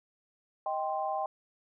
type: chord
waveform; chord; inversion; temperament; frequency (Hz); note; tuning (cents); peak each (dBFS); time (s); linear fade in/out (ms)
sine; C minor; first; just; 627.9 / 784.9 / 1046.5; Eb5 / G5 / C6; +16 / +2 / 0; -35 / -32 / -37; 0.66-1.26; 2
effects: none